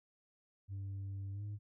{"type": "tone with pitch glide", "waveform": "sine", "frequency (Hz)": [98, 103.35], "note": ["G2", "G#2"], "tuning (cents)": [0, -8], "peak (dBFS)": -37, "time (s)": [0.68, 1.59], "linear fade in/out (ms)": 50, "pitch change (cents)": 92, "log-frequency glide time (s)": [1.32, 1.43], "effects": ["tanh soft clip ceiling -39 dBFS"]}